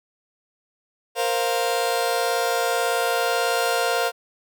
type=chord; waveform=sawtooth; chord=Bb suspended second; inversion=none; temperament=just; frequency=466.2 / 524.4 / 699.2 Hz; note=Bb4 / C5 / F5; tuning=0 / +4 / +2 cents; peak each=-21 / -22 / -20 dBFS; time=1.15-4.12 s; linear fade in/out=50 ms; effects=none